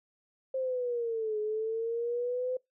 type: linear two-way sweep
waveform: sine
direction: down then up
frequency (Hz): 530 to 422.5 to 512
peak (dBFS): -29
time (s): 0.54-2.57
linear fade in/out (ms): 5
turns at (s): 1.39
effects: noise-tail reverb RT60 0.2 s tail -25 dB re dry